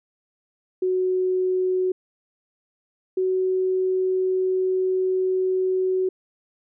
sine tone pair in turn, 370 / 373.4 Hz, F#4 / F#4, 0 / +16 cents, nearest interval unison, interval 16 cents, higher second, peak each -19 dBFS, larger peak neither, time 0.82-1.92 / 3.17-6.09 s, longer second, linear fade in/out 5 ms, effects none

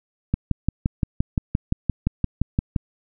click train, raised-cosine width 5 ms, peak -7 dBFS, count 15, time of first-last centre 0.34-2.762 s, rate 5.78 Hz, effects none

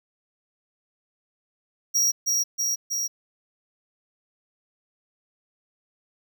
square tone with echo, 5680 Hz, F8, 28 cents sharp, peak -19 dBFS, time 1.94-2.12 s, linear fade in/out 20 ms, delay 320 ms, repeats 3, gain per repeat -2 dB, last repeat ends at 3.08 s, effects none

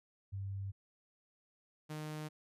sine / sawtooth tone pair in turn, 98 / 153.33 Hz, G2 / D#3, 0 / -25 cents, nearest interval minor sixth, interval 775 cents, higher second, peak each -38 / -37 dBFS, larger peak second, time 0.32-0.72 / 1.89-2.29 s, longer neither, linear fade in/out 20 ms, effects resampled to 32000 Hz

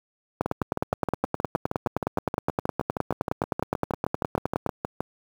two click trains, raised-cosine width 1 ms, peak -12 / -9 dBFS, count 30 / 42, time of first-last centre 0.46-5.005 / 0.41-4.663 s, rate 6.38 / 9.64 Hz, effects high-pass 80 Hz 12 dB/octave + 7-bit

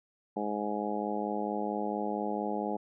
harmonic tone, 104.4 Hz, G#2, 10 cents sharp, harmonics 2 / 3 / 4 / 5 / 6 / 7 / 8, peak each -36 / -38 / -38 / -39 / -41 / -39 / -37 dBFS, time 0.36-2.77 s, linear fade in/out 10 ms, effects none

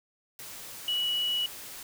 sine tone in noise, 2933 Hz, F#7, 16 cents flat, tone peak -26 dBFS, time 0.88-1.46 s, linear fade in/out 2 ms, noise white, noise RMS -43 dBFS, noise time 0.39-1.83 s, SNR +14 dB, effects none

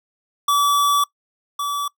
square tone pair in turn, 1150 / 1150 Hz, D6 / D6, -37 / -37 cents, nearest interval unison, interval 0 cents, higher neither, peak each -15 / -22 dBFS, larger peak first, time 0.48-1.04 / 1.59-1.88 s, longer first, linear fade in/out 5 ms, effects noise-tail reverb RT60 0.1 s tail -23 dB re dry

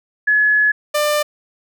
sine / sawtooth tone pair in turn, 1700 / 595.7 Hz, G#6 / D5, +40 / +24 cents, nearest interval octave + tritone, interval 1816 cents, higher first, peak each -11 dBFS, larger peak neither, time 0.27-0.72 / 0.94-1.23 s, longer first, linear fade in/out 10 ms, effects none

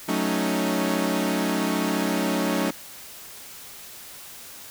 sawtooth chord, D# half-diminished seventh, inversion first, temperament equal, 185 / 220 / 277.2 / 311.1 Hz, F#3 / A3 / C#4 / D#4, 0 / 0 / 0 / 0 cents, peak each -24 dBFS, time 0.08-2.71 s, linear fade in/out 10 ms, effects white hiss -42 dBFS RMS until 4.7 s

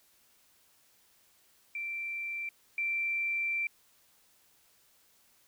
sine tone pair in turn, 2349 / 2349 Hz, D7 / D7, 0 / 0 cents, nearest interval unison, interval 0 cents, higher neither, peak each -34 / -29 dBFS, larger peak second, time 1.75-2.49 / 2.78-3.67 s, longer second, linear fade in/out 2 ms, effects white hiss -66 dBFS RMS until 5.47 s

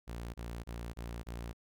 sawtooth tone bursts, 58.27 Hz, A#1, in tune, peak -36 dBFS, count 5, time 0.07-1.532 s, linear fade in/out 20 ms, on 270 ms, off 28 ms, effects none

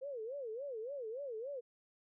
sine tone with vibrato, 499.3 Hz, B4, 19 cents sharp, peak -40 dBFS, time 0.01-1.61 s, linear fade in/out 20 ms, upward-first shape sine, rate 3.5 Hz, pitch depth 250 cents each way, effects none

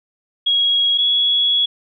sine tone pair in turn, 3308 / 3358 Hz, G#7 / G#7, -8 / +18 cents, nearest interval unison, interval 26 cents, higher second, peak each -13 dBFS, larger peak neither, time 0.46-0.98 / 0.98-1.66 s, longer second, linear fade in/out 10 ms, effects none

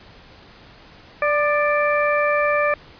harmonic tone with a mistuned harmonic, 587.3 Hz, D5, in tune, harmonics 1 / 2 / 3 / 4, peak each -19 / -22 / -24 / -25 dBFS, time 1.22-2.74 s, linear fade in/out 2 ms, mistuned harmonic 2, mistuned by +28 cents, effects pink hiss -46 dBFS RMS until 2.99 s + resampled to 11025 Hz

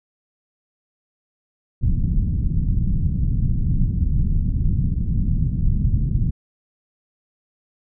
pink low-pass noise, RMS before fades -19 dBFS, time 1.81-6.31 s, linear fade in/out 20 ms, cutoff 180 Hz, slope 24 dB/octave, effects none

